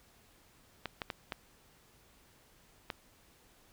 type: clicks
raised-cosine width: 0.3 ms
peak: -20 dBFS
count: 5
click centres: 0.857 / 1.018 / 1.102 / 1.322 / 2.902 s
effects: pink hiss -64 dBFS RMS until 3.72 s